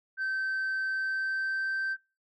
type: tone with pitch glide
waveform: sine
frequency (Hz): 1547 to 1558.7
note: G6 to G6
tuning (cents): -23 to -10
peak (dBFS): -26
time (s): 0.17-1.97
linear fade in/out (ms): 50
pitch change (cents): +13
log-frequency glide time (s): 0.87-1.76
effects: noise-tail reverb RT60 0.3 s tail -26 dB re dry + tanh soft clip ceiling -27 dBFS